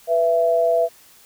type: tone pair together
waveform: sine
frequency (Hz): 493.9 / 666.4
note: B4 / E5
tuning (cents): 0 / +19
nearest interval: perfect fourth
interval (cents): 519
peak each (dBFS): -20 / -16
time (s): 0.07-0.89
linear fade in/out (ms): 50
effects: white hiss -50 dBFS RMS until 1.25 s